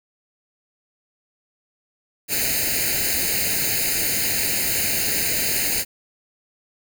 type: noise with comb filter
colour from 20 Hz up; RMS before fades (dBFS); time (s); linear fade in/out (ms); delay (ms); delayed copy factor
white; -22; 2.28-5.85; 50; 0.44; +1
effects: none